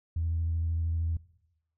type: tone with vibrato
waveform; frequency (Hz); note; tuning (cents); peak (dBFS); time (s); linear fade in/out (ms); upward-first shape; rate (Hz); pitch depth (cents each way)
sine; 82.41; E2; 0; -26; 0.16-1.17; 5; sine; 13; 19
effects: noise-tail reverb RT60 0.9 s tail -20 dB re dry + tanh soft clip ceiling -22 dBFS